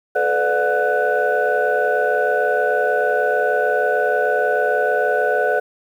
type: tone cluster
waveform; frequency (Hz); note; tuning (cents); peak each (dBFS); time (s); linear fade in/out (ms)
sine; 432.9 / 499.4 / 589 / 722 / 1491; A4 / B4 / D5 / F#5 / F#6; -28 / +19 / +5 / -43 / +13; -21; 0.15-5.6; 10
effects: tanh soft clip ceiling -7 dBFS + 8-bit